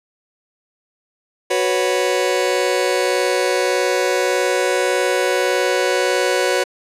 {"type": "chord", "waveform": "sawtooth", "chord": "F# suspended fourth", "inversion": "none", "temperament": "just", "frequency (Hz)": [370, 493.3, 555], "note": ["F#4", "B4", "C#5"], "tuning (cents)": [0, -2, 2], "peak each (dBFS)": -16, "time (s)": [1.5, 6.64], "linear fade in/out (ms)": 10, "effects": ["low-pass 10000 Hz 12 dB/octave"]}